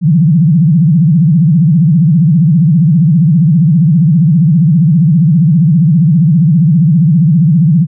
sine tone with vibrato, 161 Hz, E3, 41 cents flat, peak -4 dBFS, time 0.01-7.87 s, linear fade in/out 50 ms, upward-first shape sine, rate 15 Hz, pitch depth 230 cents each way, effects none

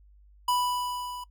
square tone with level ramp, 987.8 Hz, B5, in tune, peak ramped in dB -23 to -38 dBFS, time 0.48-1.24 s, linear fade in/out 5 ms, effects noise-tail reverb RT60 0.1 s tail -21 dB re dry + added 50 Hz sine -53 dBFS peak until 1.3 s

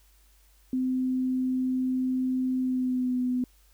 sine tone with pitch glide, 257.1 to 250.6 Hz, C4 to B3, -30 to +25 cents, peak -24 dBFS, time 0.73-3.44 s, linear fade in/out 2 ms, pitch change -45 cents, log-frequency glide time 2.61-3.19 s, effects added 50 Hz sine -58 dBFS peak until 3.73 s + white hiss -64 dBFS RMS until 3.73 s

